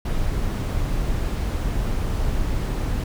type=noise; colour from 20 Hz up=brown; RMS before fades=-23 dBFS; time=0.05-3.04 s; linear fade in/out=5 ms; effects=none